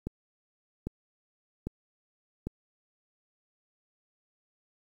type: click train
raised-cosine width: 3 ms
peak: -20 dBFS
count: 4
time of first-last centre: 0.07-2.47 s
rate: 1.25 Hz
effects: 9-bit